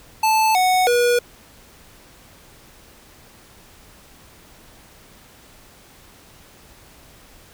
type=tone with pitch steps; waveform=square; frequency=876 / 739 / 483.1 Hz; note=A5 / F#5 / B4; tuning=-8 / -2 / -38 cents; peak=-15 dBFS; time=0.23-1.19 s; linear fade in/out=5 ms; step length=320 ms; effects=pink hiss -48 dBFS RMS until 7.53 s